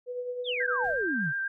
sine tone with tremolo, 493.9 Hz, B4, in tune, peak -29 dBFS, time 0.06-0.95 s, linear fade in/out 50 ms, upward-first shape triangle, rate 9.5 Hz, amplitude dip 55%
sine exponential sweep, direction down, 3764 to 130 Hz, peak -29 dBFS, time 0.44-1.33 s, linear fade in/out 50 ms
sine tone with vibrato, 1584 Hz, G6, 18 cents sharp, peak -28 dBFS, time 0.6-1.48 s, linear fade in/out 5 ms, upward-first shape square, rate 8.3 Hz, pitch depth 18 cents each way
brown noise with exponential decay, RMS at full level -45 dBFS, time 0.84-1.35 s, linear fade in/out 2 ms, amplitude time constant 110 ms
effects none

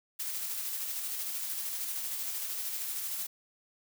blue noise with tremolo, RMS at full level -35 dBFS, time 0.19-3.27 s, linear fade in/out 10 ms, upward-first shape square, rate 13 Hz, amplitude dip 25%, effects none

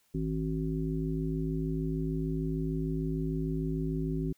harmonic tone, 53.3 Hz, G#1, 46 cents sharp, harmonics 1 / 3 / 5 / 7, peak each -36 / -32 / -35 / -38 dBFS, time 0.14-4.33 s, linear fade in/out 10 ms, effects white hiss -70 dBFS RMS until 4.37 s

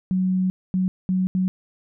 sine tone bursts at uneven times, 185.8 Hz, F#3, 7 cents sharp, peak -18 dBFS, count 4, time 0.11-0.5 / 0.74-0.88 / 1.09-1.27 / 1.35-1.48 s, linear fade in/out 0 ms, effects none

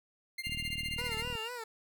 30% pulse tone with tremolo, 2104 Hz, C7, 9 cents sharp, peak -31 dBFS, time 0.38-1.23 s, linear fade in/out 5 ms, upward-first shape triangle, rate 15 Hz, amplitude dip 100%
sine tone, 2794 Hz, F7, in tune, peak -38 dBFS, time 0.43-1.49 s, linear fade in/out 20 ms
click train, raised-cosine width 5 ms, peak -31 dBFS, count 35, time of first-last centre 0.47-1.353 s, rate 38.5 Hz
15% pulse tone with vibrato, 466.2 Hz, A#4, in tune, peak -33 dBFS, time 0.98-1.64 s, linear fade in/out 5 ms, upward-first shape sine, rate 4.1 Hz, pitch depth 110 cents each way
effects none

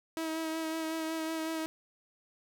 sawtooth tone with vibrato, 321.1 Hz, E4, 45 cents flat, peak -29 dBFS, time 0.17-1.66 s, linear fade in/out 0 ms, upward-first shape sine, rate 5.4 Hz, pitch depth 21 cents each way, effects none

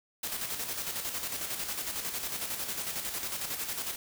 white noise with tremolo, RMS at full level -34 dBFS, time 0.23-3.96 s, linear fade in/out 5 ms, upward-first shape square, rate 11 Hz, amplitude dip 45%, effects none

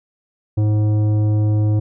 sine tone with tanh clipping, 106.1 Hz, G#2, 38 cents sharp, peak -15 dBFS, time 0.57-1.8 s, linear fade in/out 10 ms, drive 11 dB, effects none

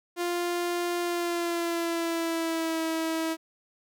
sawtooth tone with pitch glide, 349.2 to 323.9 Hz, F4 to E4, 0 to -30 cents, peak -23 dBFS, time 0.16-3.37 s, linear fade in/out 50 ms, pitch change -130 cents, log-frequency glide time 1-2.81 s, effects none

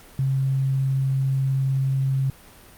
sine tone, 134.4 Hz, C3, 47 cents sharp, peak -19 dBFS, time 0.19-2.3 s, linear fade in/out 2 ms, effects pink hiss -48 dBFS RMS until 2.77 s + Opus 48 kbps

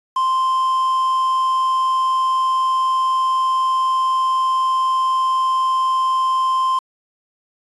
triangle tone with quantisation, 1044 Hz, C6, 4 cents flat, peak -13 dBFS, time 0.16-6.79 s, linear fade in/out 5 ms, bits 6, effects resampled to 24000 Hz

